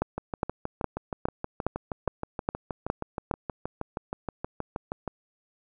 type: two click trains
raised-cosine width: 1 ms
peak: -11 / -17 dBFS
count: 9 / 32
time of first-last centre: 0.02-3.312 / 0.18-5.077 s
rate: 2.43 / 6.33 Hz
effects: none